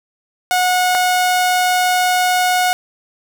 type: tone pair in turn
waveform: sawtooth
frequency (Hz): 729 / 729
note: F#5 / F#5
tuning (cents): -26 / -26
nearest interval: unison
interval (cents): 0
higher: neither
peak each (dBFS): -9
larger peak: neither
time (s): 0.51-0.95 / 0.95-2.73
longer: second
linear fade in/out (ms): 0
effects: none